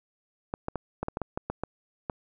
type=clicks; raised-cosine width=1 ms; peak=-16 dBFS; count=11; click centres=0.539 / 0.684 / 0.757 / 1.03 / 1.084 / 1.171 / 1.217 / 1.375 / 1.5 / 1.636 / 2.098 s; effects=none